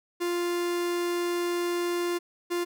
45% pulse tone pair in turn, 349.2 / 349.2 Hz, F4 / F4, 0 / 0 cents, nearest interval unison, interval 0 cents, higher neither, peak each -26 dBFS, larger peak neither, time 0.2-2.19 / 2.5-2.65 s, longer first, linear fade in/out 20 ms, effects none

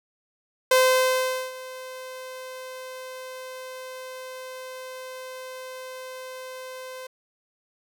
sawtooth tone with ADSR envelope, 515 Hz, C5, 28 cents flat, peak -11 dBFS, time 0.71-7.07 s, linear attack 5 ms, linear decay 800 ms, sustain -21 dB, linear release 6 ms, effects none

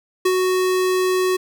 square tone with ADSR envelope, 370 Hz, F#4, in tune, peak -14 dBFS, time 0.25-1.37 s, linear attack 8 ms, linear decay 54 ms, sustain -3 dB, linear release 12 ms, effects none

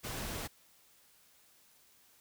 pink noise, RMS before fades -40 dBFS, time 0.03-0.48 s, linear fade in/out 20 ms, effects white hiss -65 dBFS RMS until 2.2 s

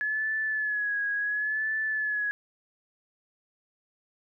sine tone with vibrato, 1702 Hz, G#6, 42 cents sharp, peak -26 dBFS, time 0.01-2.31 s, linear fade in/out 0 ms, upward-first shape sine, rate 0.71 Hz, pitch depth 51 cents each way, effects none

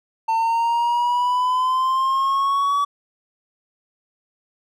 triangle exponential sweep, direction up, 897 to 1144 Hz, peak -15 dBFS, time 0.28-2.85 s, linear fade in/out 10 ms, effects none

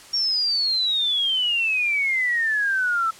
sine exponential sweep, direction down, 5588 to 1308 Hz, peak -19 dBFS, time 0.13-3.11 s, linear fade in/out 10 ms, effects white hiss -45 dBFS RMS until 3.19 s + low-pass 9000 Hz 12 dB/octave

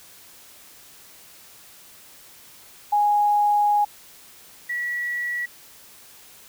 sine tone pair in turn, 828 / 1936.6 Hz, G#5 / B6, -5 / -34 cents, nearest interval octave + minor third, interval 1471 cents, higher second, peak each -16 / -24 dBFS, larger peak first, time 2.92-3.85 / 4.69-5.46 s, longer first, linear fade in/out 10 ms, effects white hiss -48 dBFS RMS until 6.48 s

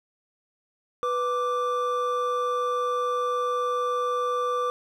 triangle tone pair together, 493.9 / 1174.7 Hz, B4 / D6, 0 / 0 cents, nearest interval octave + minor third, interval 1500 cents, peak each -25 / -24 dBFS, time 1.03-4.7 s, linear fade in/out 0 ms, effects none

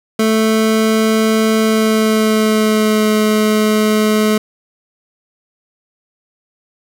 25% pulse tone with pitch glide, 220 to 214.4 Hz, A3 to A3, 0 to -45 cents, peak -7 dBFS, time 0.19-4.38 s, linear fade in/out 5 ms, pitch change -45 cents, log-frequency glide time 1.59-3.11 s, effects none

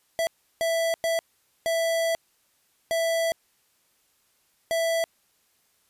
square tone bursts at uneven times, 661 Hz, E5, 5 cents sharp, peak -23 dBFS, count 6, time 0.19-0.27 / 0.61-0.94 / 1.04-1.19 / 1.66-2.15 / 2.91-3.32 / 4.71-5.04 s, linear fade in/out 0 ms, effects white hiss -67 dBFS RMS until 5.89 s + resampled to 32000 Hz

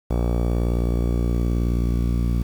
sawtooth tone with low-pass filter sweep, 59 Hz, A#1, 22 cents sharp, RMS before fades -21 dBFS, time 0.1-2.43 s, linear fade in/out 10 ms, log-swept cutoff 650 to 230 Hz, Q 1.2, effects 7-bit

